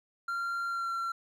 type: tone with pitch glide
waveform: triangle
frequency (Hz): 1382 to 1362.2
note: F6 to F6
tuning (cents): -19 to -44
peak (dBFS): -29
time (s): 0.28-1.12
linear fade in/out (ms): 5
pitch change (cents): -25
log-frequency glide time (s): 0.68-0.91
effects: none